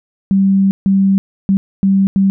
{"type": "tone bursts at uneven times", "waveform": "sine", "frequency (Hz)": 194.4, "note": "G3", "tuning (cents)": -14, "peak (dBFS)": -8, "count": 5, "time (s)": [[0.31, 0.71], [0.86, 1.18], [1.49, 1.57], [1.83, 2.07], [2.16, 2.3]], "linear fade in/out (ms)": 0, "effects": []}